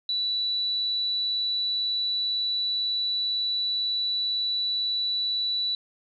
sine tone, 3951 Hz, B7, in tune, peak -24 dBFS, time 0.09-5.75 s, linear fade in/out 2 ms, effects none

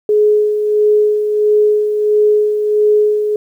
sine tone with tremolo, 421.6 Hz, G#4, 26 cents sharp, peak -7 dBFS, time 0.09-3.36 s, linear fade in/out 2 ms, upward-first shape sine, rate 1.5 Hz, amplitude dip 50%, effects 8-bit

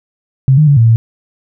sine tone with pitch steps, 133.1 / 152.8 / 142.7 / 114.7 / 113.8 Hz, C3 / D#3 / D3 / A#2 / A#2, +30 / -31 / -49 / -28 / -41 cents, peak -4 dBFS, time 0.48-0.96 s, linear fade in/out 0 ms, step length 96 ms, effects none

